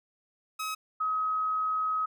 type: tone pair in turn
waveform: sawtooth / sine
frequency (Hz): 1275 / 1270.1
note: D#6 / D#6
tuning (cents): +42 / +35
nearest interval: unison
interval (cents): 7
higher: first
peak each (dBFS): -28 / -26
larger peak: second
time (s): 0.59-0.75 / 1-2.06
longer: second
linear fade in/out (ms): 10
effects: none